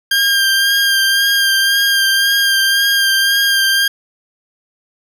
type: tone with vibrato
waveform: 20% pulse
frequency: 1599 Hz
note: G6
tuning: 34 cents sharp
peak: -6 dBFS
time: 0.11-3.88 s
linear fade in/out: 5 ms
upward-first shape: sine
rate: 1.9 Hz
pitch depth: 21 cents each way
effects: none